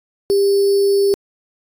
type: tone with sample-and-hold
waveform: sine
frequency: 397.8 Hz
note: G4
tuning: 25 cents sharp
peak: -11 dBFS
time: 0.3-1.14 s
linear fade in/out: 0 ms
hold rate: 4900 Hz
effects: AAC 64 kbps